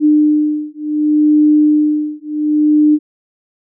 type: beating tone pair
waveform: sine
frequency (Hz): 301 / 301.68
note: D4 / D4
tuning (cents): +43 / +47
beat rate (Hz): 0.68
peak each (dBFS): -12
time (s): 0-2.99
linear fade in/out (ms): 50
effects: none